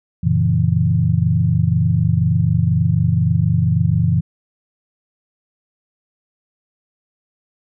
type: chord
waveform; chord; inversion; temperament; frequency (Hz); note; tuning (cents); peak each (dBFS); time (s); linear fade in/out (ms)
sine; F# dominant seventh; none; equal; 92.5 / 116.54 / 138.59 / 164.81; F#2 / A#2 / C#3 / E3; 0 / 0 / 0 / 0; -19 / -18 / -20 / -17; 0.23-4.21; 10
effects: none